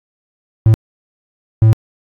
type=tone bursts at uneven times; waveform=triangle; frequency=110.6 Hz; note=A2; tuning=9 cents sharp; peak=-3 dBFS; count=2; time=0.66-0.74 / 1.62-1.73 s; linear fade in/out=0 ms; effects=AAC 48 kbps